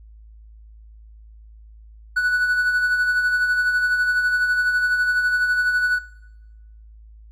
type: tone with tremolo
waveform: triangle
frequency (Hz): 1480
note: F#6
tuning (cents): 0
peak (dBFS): -14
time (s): 2.16-5.99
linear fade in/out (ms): 10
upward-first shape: sine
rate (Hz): 12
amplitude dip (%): 45
effects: noise-tail reverb RT60 1.0 s tail -19 dB re dry + added 54 Hz sine -42 dBFS peak until 7.31 s